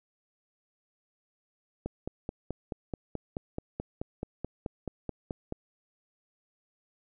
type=click train; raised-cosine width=2 ms; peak=-20 dBFS; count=18; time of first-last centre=1.86-5.524 s; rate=4.64 Hz; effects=none